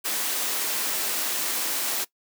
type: high-pass noise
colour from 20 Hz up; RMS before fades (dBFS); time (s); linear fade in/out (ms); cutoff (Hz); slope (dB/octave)
white; -27; 0.04-2.05; 20; 230; 24
effects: noise-tail reverb RT60 0.1 s tail -20 dB re dry